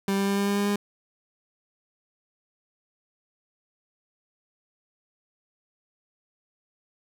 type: tone with pitch steps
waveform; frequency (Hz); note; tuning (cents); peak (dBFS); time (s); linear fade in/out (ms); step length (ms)
30% pulse; 196.3 / 197.55 / 198.81 / 200.1 / 201.4 / 202.6 / 203.9; G3 / G3 / G3 / G3 / G3 / G#3 / G#3; +3 / +14 / +25 / +36 / +47 / -43 / -32; -20; 0.08-0.759; 2; 97
effects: none